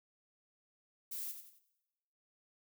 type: noise with echo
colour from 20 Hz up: violet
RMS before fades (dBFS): -42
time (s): 1.11-1.32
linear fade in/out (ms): 10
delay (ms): 90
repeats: 3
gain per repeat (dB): -8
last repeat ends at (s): 1.59
effects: noise-tail reverb RT60 1.0 s tail -18 dB re dry